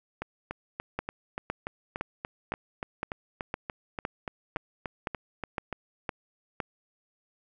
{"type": "two click trains", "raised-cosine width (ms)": 0.5, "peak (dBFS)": [-15, -18], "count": [12, 20], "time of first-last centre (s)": [[0.99, 6.602], [0.22, 5.727]], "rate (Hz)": [1.96, 3.45], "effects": []}